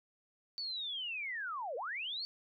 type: linear two-way sweep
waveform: sine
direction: down then up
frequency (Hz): 4556 to 445.4 to 4556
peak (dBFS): -37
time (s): 0.58-2.25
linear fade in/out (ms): 0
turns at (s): 1.76
effects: none